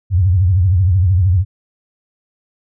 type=tone with vibrato; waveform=sine; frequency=91.8 Hz; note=F#2; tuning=13 cents flat; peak=-9 dBFS; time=0.1-1.45 s; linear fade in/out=50 ms; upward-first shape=triangle; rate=13 Hz; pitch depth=200 cents each way; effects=none